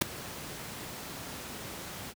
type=noise with ADSR envelope; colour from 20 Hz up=pink; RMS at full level=-20 dBFS; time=0.01-2.14 s; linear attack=9 ms; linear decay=6 ms; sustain=-21 dB; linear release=47 ms; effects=high-pass 80 Hz 12 dB/octave